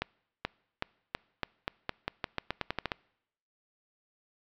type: accelerating click train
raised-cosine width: 0.3 ms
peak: -14 dBFS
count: 16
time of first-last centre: 0.02-2.918 s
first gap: 430 ms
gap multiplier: 0.87
effects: noise-tail reverb RT60 0.8 s tail -25 dB re dry + low-pass 5000 Hz 12 dB/octave